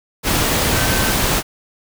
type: tone in noise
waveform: sine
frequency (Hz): 1542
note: G6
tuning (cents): -29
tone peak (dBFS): -25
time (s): 0.7-1.16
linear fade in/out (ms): 50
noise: pink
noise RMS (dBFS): -17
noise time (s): 0.23-1.43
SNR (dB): -11
effects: none